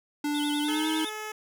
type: tone with pitch glide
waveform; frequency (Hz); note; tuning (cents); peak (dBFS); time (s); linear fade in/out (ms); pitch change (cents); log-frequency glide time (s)
square; 293.7 to 314.8; D4 to D#4; 0 to +20; -27; 0.24-1.05; 5; +120; 0.6-0.89
type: tone with vibrato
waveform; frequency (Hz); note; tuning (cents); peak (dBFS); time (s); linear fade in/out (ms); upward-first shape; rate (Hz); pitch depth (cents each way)
square; 3322; G#7; 0; -34; 0.34-1.1; 10; sine; 9.9; 170
type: tone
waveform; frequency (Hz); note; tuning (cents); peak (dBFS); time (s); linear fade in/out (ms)
10% pulse; 429.1; A4; -43; -26; 0.68-1.32; 5
effects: none